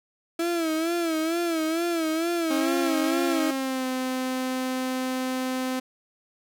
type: tone with vibrato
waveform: 35% pulse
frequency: 329.6 Hz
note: E4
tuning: in tune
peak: -22 dBFS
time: 0.39-3.51 s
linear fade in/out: 5 ms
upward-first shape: sine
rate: 2.2 Hz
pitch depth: 82 cents each way
type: tone with pitch glide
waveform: sawtooth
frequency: 270 to 257.7 Hz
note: C#4 to C4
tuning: -45 to -26 cents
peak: -22 dBFS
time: 2.5-5.8 s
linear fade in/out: 10 ms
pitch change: -81 cents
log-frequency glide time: 3.49-3.86 s
effects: none